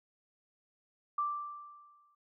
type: tone with exponential decay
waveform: sine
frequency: 1174.7 Hz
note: D6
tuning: in tune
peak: -28 dBFS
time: 1.18-2.15 s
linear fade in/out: 5 ms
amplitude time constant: 210 ms
effects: none